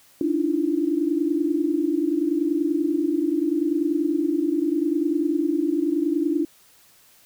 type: tone cluster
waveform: sine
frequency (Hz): 289.7 / 310.5 / 340.4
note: D4 / D#4 / F4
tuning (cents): -24 / -3 / -44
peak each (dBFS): -24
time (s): 0.21-6.45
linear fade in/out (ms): 2
effects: white hiss -55 dBFS RMS until 7.25 s